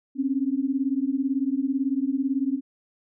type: beating tone pair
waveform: sine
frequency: 261.6 / 279.6 Hz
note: C4 / C#4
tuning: 0 / +15 cents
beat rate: 18 Hz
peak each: -25 dBFS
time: 0.15-2.61 s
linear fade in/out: 50 ms
effects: none